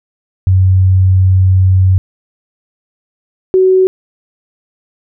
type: tone pair in turn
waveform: sine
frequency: 93.7 / 374.8 Hz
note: F#2 / F#4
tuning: +22 / +22 cents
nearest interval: 2 octaves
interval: 2400 cents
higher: second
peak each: -5 dBFS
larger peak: neither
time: 0.47-1.98 / 3.54-3.87 s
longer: first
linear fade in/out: 0 ms
effects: none